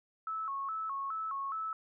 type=tone with vibrato; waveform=sine; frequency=1198 Hz; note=D6; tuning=34 cents sharp; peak=-34 dBFS; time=0.27-1.73 s; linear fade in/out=2 ms; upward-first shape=square; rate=2.4 Hz; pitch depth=150 cents each way; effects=none